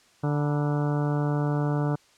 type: harmonic tone with a mistuned harmonic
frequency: 146.83 Hz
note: D3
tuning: in tune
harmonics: 1 / 2 / 3 / 4 / 5 / 6 / 7 / 8 / 9 / 10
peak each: -24 / -30 / -34 / -36 / -38 / -40 / -41 / -42 / -43 / -44 dBFS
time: 0.23-1.96 s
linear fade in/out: 10 ms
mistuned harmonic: 7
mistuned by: -85 cents
effects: white hiss -59 dBFS RMS until 2.17 s + low-pass 7000 Hz 12 dB/octave